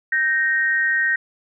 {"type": "tone pair together", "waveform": "sine", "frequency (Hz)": [1557.9, 1864.7], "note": ["G6", "A#6"], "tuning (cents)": [-11, 0], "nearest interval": "minor third", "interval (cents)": 311, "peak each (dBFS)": [-21, -18], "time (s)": [0.12, 1.16], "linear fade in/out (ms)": 5, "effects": []}